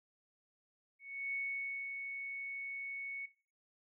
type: tone with ADSR envelope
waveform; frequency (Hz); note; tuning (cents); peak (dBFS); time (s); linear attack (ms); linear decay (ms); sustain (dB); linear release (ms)
sine; 2217; C#7; 0; -35; 0.99-3.26; 340; 560; -5; 7
effects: noise-tail reverb RT60 0.4 s tail -18 dB re dry